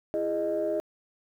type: tone cluster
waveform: sine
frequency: 334.3 / 412.6 / 617 Hz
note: E4 / G#4 / D#5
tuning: +24 / -11 / -15 cents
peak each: -31 / -31 / -27 dBFS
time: 0.14-0.8 s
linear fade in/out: 0 ms
effects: tanh soft clip ceiling -19 dBFS + 10-bit